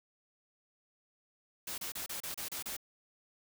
white noise bursts, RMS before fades -40 dBFS, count 8, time 1.67-2.767 s, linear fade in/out 5 ms, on 110 ms, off 31 ms, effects none

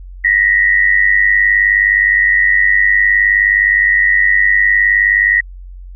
sine tone pair together, 1864.7 / 1964.1 Hz, A#6 / B6, 0 / -10 cents, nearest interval minor second, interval 90 cents, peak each -11 dBFS, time 0.24-5.41 s, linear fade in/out 10 ms, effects added 45 Hz sine -29 dBFS peak until 5.95 s

